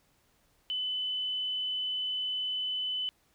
sine tone, 3013 Hz, F#7, 31 cents sharp, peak -30 dBFS, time 0.7-3.09 s, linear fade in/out 0 ms, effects pink hiss -69 dBFS RMS until 3.34 s

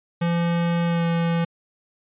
square tone with pitch glide, 170.5 to 168.35 Hz, F3 to E3, -41 to +37 cents, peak -20 dBFS, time 0.21-1.45 s, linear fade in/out 10 ms, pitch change -22 cents, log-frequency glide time 0.86-1.05 s, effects resampled to 8000 Hz

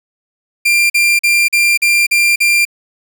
40% pulse tone bursts, 2383 Hz, D7, 25 cents sharp, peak -8 dBFS, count 7, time 0.65-2.652 s, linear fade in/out 10 ms, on 250 ms, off 42 ms, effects 7-bit

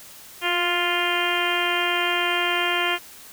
harmonic tone with a mistuned harmonic, 349.8 Hz, F4, 3 cents sharp, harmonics 1 / 2 / 3 / 4 / 5 / 6 / 7 / 8 / 9, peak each -29 / -29 / -29 / -29 / -29 / -29 / -29 / -29 / -29 dBFS, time 0.41-2.99 s, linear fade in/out 50 ms, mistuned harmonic 1, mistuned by +20 cents, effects white hiss -44 dBFS RMS until 3.32 s

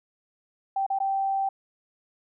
sine tone with dropouts, 780 Hz, G5, 9 cents flat, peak -23 dBFS, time 0.76-1.49 s, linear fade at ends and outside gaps 5 ms, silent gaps 0.865-0.901 / 0.988-1.001 s, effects none

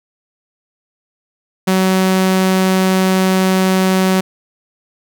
sawtooth tone, 188 Hz, F#3, 28 cents sharp, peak -7 dBFS, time 1.67-4.21 s, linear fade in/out 10 ms, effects none

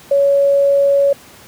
sine tone, 560 Hz, C#5, 18 cents sharp, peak -9 dBFS, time 0.11-1.13 s, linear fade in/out 5 ms, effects pink hiss -41 dBFS RMS until 1.47 s + high-pass 100 Hz 12 dB/octave

